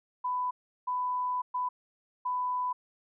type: tone bursts at uneven times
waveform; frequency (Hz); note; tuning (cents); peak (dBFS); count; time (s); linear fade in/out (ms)
sine; 997; B5; +16; -28; 4; 0.24-0.51 / 0.87-1.42 / 1.54-1.69 / 2.25-2.73; 10
effects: none